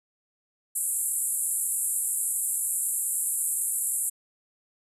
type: band-pass noise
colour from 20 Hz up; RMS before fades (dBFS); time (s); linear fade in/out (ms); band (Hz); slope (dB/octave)
white; -28; 0.75-4.1; 10; 7600 to 12000; 96
effects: none